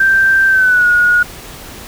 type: tone with pitch glide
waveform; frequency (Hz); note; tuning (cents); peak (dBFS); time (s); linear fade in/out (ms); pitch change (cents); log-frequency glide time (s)
sine; 1568 to 1446.2; G6 to F#6; 0 to -40; -7; 0-1.23; 5; -140; 0.48-0.87
effects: pink hiss -32 dBFS RMS until 1.87 s